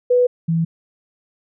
sine tone pair in turn, 493.9 / 164.82 Hz, B4 / E3, 0 / 0 cents, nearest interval octave + perfect fifth, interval 1900 cents, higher first, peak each -11 / -15 dBFS, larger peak first, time 0.1-0.27 / 0.48-0.65 s, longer neither, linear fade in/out 10 ms, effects none

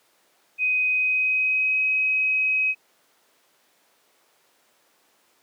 sine tone with pitch glide, 2508 to 2536 Hz, D#7 to D#7, +13 to +32 cents, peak -19 dBFS, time 0.58-2.75 s, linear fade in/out 50 ms, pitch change +19 cents, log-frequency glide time 0.9-1.8 s, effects pink hiss -62 dBFS RMS until 5.42 s + high-pass 400 Hz 12 dB/octave

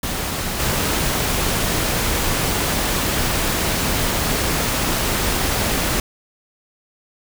pink noise with level steps, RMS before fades -24 / -20 dBFS, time 0.03-6 s, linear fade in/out 2 ms, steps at 0.59 s, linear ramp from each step 10 ms, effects none

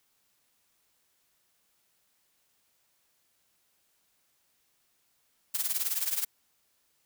blue noise with tremolo, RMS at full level -27 dBFS, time 5.54-6.25 s, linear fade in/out 10 ms, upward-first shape triangle, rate 19 Hz, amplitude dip 85%, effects white hiss -72 dBFS RMS until 7.05 s

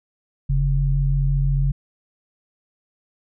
sine tone pair together, 44.27 / 138.7 Hz, F1 / C#3, +24 / +1 cents, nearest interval octave + minor sixth, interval 1977 cents, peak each -19 dBFS, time 0.49-1.72 s, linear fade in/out 10 ms, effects none

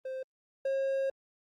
triangle tone pair in turn, 523.3 / 540.2 Hz, C5 / C#5, 0 / -45 cents, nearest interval minor second, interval 55 cents, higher second, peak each -33 / -26 dBFS, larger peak second, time 0.05-0.23 / 0.65-1.1 s, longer second, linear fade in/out 5 ms, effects Opus 32 kbps

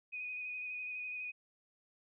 sine tone with vibrato, 2489 Hz, D#7, in tune, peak -39 dBFS, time 0.12-1.32 s, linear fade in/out 20 ms, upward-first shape square, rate 12 Hz, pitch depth 17 cents each way, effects none

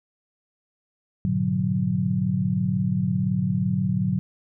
sine chord, G# half-diminished seventh, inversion none, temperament equal with one note detuned, 103.83 / 121.14 / 146.83 / 185 Hz, G#2 / B2 / D3 / F#3, 0 / -33 / 0 / 0 cents, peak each -29 / -28 / -27 / -23 dBFS, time 1.25-4.19 s, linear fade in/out 0 ms, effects none

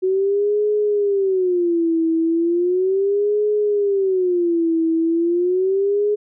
sine tone with vibrato, 370 Hz, F#4, in tune, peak -15 dBFS, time 0.02-6.16 s, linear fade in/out 20 ms, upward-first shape sine, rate 0.36 Hz, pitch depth 220 cents each way, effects none

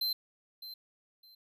square tone with echo, 4103 Hz, C8, 35 cents flat, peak -30 dBFS, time 0.01-0.13 s, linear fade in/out 5 ms, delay 610 ms, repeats 2, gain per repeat -13 dB, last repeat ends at 1.35 s, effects none

